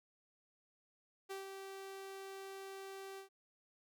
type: tone with ADSR envelope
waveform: sawtooth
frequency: 388.2 Hz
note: G4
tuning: 17 cents flat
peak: -38 dBFS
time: 1.29-3.29 s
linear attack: 21 ms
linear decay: 140 ms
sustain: -5 dB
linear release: 110 ms
effects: none